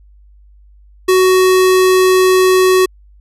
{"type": "tone", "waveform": "square", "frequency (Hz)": 372.2, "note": "F#4", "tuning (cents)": 10, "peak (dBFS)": -8, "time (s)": [1.08, 2.86], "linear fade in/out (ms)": 10, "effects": ["added 50 Hz sine -41 dBFS peak until 3.2 s", "resampled to 32000 Hz"]}